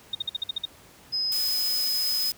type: tone bursts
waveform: sine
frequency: 3700 Hz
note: A#7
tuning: 14 cents flat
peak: -24 dBFS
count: 8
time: 0.13-0.654 s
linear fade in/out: 5 ms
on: 20 ms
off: 52 ms
type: tone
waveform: sine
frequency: 5060 Hz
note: D#8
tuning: 28 cents sharp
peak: -24 dBFS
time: 1.12-2.32 s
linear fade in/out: 20 ms
type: noise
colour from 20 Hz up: blue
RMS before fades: -32 dBFS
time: 1.32-2.32 s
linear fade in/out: 0 ms
effects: pink hiss -52 dBFS RMS until 2.37 s + high-pass 60 Hz 12 dB/octave